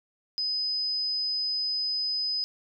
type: tone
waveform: sine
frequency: 5020 Hz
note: D#8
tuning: 15 cents sharp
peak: -26 dBFS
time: 0.38-2.44 s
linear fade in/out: 0 ms
effects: none